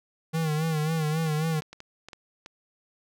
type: tone with vibrato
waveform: square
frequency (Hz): 157.2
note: D#3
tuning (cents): +18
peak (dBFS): -25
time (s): 0.33-1.61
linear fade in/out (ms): 20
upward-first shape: sine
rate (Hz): 3.7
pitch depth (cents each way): 69
type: clicks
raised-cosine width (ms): 0.2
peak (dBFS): -25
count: 7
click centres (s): 1.266 / 1.621 / 1.73 / 1.804 / 2.086 / 2.132 / 2.461
effects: none